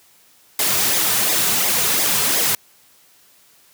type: noise with flanger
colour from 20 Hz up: white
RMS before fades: -18 dBFS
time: 0.59-2.55 s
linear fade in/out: 2 ms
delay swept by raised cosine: 0.69 to 3.69 ms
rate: 2.8 Hz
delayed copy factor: -0.6
effects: white hiss -53 dBFS RMS until 3.73 s + high-pass 80 Hz 12 dB/octave